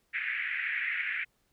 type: band-pass noise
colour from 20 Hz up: white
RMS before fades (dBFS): -33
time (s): 0.13-1.25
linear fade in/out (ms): 20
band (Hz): 1700 to 2300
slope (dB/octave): 48
effects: pink hiss -73 dBFS RMS until 1.52 s